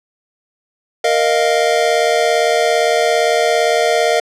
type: chord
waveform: square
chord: Bb suspended fourth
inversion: none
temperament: just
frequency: 466.2 / 621.6 / 699.2 Hz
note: Bb4 / Eb5 / F5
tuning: 0 / -2 / +2 cents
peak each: -17 dBFS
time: 1.04-4.2 s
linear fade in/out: 5 ms
effects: low-pass 8000 Hz 12 dB/octave